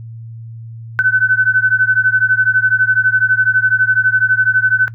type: beating tone pair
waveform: sine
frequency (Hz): 1508 / 1520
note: F#6 / F#6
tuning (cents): +32 / +46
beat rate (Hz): 12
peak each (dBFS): -13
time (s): 0.99-4.88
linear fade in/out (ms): 0
effects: noise-tail reverb RT60 0.1 s tail -19 dB re dry + added 114 Hz sine -28 dBFS peak until 4.94 s